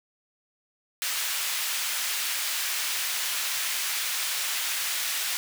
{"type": "high-pass noise", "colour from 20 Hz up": "pink", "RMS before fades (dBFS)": -29, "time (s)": [1.02, 5.37], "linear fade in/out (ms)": 0, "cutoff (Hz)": 1900, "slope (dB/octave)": 12, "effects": []}